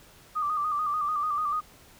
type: tone with vibrato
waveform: sine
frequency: 1205 Hz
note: D6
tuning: 44 cents sharp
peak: -25 dBFS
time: 0.35-1.61 s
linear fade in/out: 20 ms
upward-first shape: square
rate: 6.8 Hz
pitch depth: 51 cents each way
effects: pink hiss -54 dBFS RMS until 1.99 s